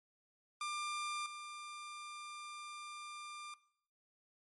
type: tone with level steps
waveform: sawtooth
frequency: 1193 Hz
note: D6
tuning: 27 cents sharp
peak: -34 / -42 dBFS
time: 0.61-3.54 s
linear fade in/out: 2 ms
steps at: 1.26 s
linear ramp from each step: 2 ms
effects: noise-tail reverb RT60 0.7 s tail -20 dB re dry + MP3 48 kbps